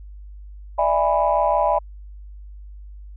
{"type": "chord", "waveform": "sine", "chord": "E dominant seventh", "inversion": "third", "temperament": "just", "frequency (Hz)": [593.3, 659.3, 824.1, 988.9], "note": ["D5", "E5", "G#5", "B5"], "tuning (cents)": [18, 0, -14, 2], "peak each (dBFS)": -21, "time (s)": [0.78, 1.79], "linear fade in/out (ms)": 10, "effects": ["tanh soft clip ceiling -6 dBFS", "added 50 Hz sine -36 dBFS peak until 3.16 s"]}